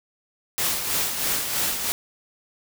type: noise with tremolo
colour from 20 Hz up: white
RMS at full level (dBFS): -23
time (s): 0.58-1.92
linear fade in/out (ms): 0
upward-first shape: sine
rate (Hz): 3.1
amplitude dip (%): 50
effects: none